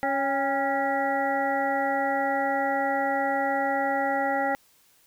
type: harmonic tone with a mistuned harmonic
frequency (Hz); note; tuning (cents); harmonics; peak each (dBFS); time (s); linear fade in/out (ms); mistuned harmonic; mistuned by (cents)
277.2; C#4; 0; 1 / 2 / 3 / 5 / 6 / 7; -32 / -29 / -26 / -34 / -40 / -31; 0.03-4.55; 0; 3; -49
effects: white hiss -61 dBFS RMS until 5.06 s